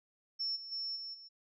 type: tone with level steps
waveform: sine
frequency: 5400 Hz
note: E8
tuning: 41 cents sharp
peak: -33 / -44 / -36 / -41 / -50 dBFS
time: 0.39-1.29 s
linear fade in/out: 20 ms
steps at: 0.55 / 0.71 / 0.95 / 1.13 s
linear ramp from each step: 20 ms
effects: none